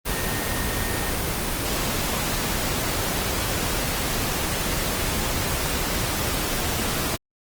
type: tone in noise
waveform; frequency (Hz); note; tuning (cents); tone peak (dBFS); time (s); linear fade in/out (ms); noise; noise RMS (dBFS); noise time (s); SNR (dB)
sine; 1841; A#6; -22; -33; 0.08-1.11; 20; pink; -25; 0.05-7.17; -11
effects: Opus 24 kbps